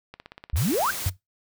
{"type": "click train", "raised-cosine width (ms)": 0.3, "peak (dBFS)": -24, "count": 12, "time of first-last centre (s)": [0.14, 0.799], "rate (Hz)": 16.7}
{"type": "exponential sweep", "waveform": "sine", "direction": "up", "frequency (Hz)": [59.9, 1661.2], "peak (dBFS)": -21, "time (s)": [0.53, 0.91], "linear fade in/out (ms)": 5}
{"type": "noise", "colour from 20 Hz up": "white", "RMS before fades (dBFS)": -32, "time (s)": [0.56, 1.1], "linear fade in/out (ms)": 10}
{"type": "tone with exponential decay", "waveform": "sine", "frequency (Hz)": 92, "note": "F#2", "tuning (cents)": -9, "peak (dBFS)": -18, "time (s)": [1.06, 1.17], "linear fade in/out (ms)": 5, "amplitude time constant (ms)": 23}
{"effects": ["noise-tail reverb RT60 0.2 s tail -22 dB re dry"]}